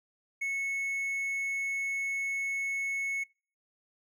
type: tone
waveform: triangle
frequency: 2200 Hz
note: C#7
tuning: 14 cents flat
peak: -28 dBFS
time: 0.41-3.24 s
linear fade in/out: 10 ms
effects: noise-tail reverb RT60 0.4 s tail -26 dB re dry